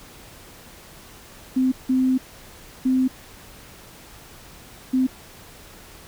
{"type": "tone bursts at uneven times", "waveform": "sine", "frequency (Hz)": 258.7, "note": "C4", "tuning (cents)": -19, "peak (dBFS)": -16, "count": 4, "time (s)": [[1.56, 1.72], [1.89, 2.18], [2.85, 3.08], [4.93, 5.07]], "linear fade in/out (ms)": 10, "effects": ["pink hiss -45 dBFS RMS until 6.07 s"]}